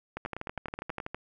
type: two click trains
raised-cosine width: 0.5 ms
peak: -20 / -21 dBFS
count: 13 / 8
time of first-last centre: 0.17-1.146 / 0.26-1.002 s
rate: 12.3 / 9.44 Hz
effects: none